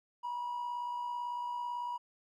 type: tone with amplitude modulation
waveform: triangle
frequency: 968 Hz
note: B5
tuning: 35 cents flat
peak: -30 dBFS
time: 0.23-1.98 s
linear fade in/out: 20 ms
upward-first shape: sine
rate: 58 Hz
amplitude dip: 50%
effects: tanh soft clip ceiling -30 dBFS